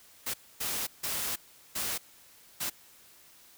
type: noise bursts at uneven times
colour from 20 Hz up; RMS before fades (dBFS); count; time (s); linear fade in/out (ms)
white; -33; 5; 0.26-0.34 / 0.6-0.87 / 1.03-1.36 / 1.75-1.98 / 2.6-2.7; 10
effects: white hiss -57 dBFS RMS until 3.57 s